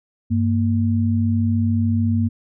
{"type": "tone pair together", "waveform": "sine", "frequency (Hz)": [97.8, 231.7], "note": ["G2", "A#3"], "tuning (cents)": [-4, -10], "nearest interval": "octave + minor third", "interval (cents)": 1494, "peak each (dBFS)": [-18, -19], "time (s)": [0.3, 2.29], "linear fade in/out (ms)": 20, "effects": []}